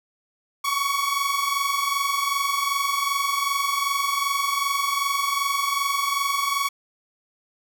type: tone pair together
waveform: sawtooth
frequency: 1108.7 / 1131.3 Hz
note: C#6 / C#6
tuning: 0 / +35 cents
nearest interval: unison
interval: 35 cents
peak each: -21 dBFS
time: 0.64-6.69 s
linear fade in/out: 10 ms
effects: none